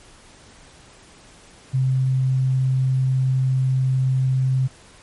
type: tone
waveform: sine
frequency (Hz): 130.81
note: C3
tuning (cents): 0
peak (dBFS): -16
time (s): 1.73-4.68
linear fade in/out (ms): 20
effects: pink hiss -48 dBFS RMS until 5.02 s + MP3 48 kbps